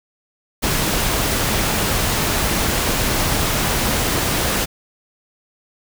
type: noise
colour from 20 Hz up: pink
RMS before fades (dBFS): -19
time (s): 0.62-4.66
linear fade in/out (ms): 20
effects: none